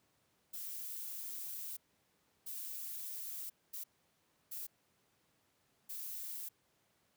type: noise bursts at uneven times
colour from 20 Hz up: violet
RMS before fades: -44 dBFS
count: 5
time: 0.53-1.77 / 2.46-3.5 / 3.73-3.84 / 4.51-4.67 / 5.89-6.49 s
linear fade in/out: 10 ms
effects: pink hiss -75 dBFS RMS until 7.16 s + high-pass 100 Hz 12 dB/octave